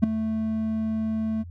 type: tone with ADSR envelope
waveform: triangle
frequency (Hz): 220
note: A3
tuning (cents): 0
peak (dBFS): -9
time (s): 0.02-1.44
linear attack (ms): 17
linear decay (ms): 7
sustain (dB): -13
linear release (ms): 29
effects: added 86 Hz sine -37 dBFS peak until 1.5 s